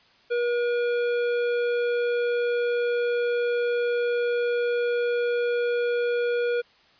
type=tone with hard clipping; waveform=sine; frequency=480.1 Hz; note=B4; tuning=49 cents flat; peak=-24 dBFS; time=0.3-6.62 s; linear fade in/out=20 ms; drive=12 dB; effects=white hiss -58 dBFS RMS until 6.99 s + resampled to 11025 Hz